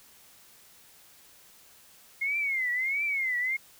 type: tone with vibrato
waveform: sine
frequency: 2134 Hz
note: C7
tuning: 34 cents sharp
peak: -26 dBFS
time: 2.21-3.57 s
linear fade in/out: 10 ms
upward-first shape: triangle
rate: 1.5 Hz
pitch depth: 180 cents each way
effects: white hiss -56 dBFS RMS until 3.79 s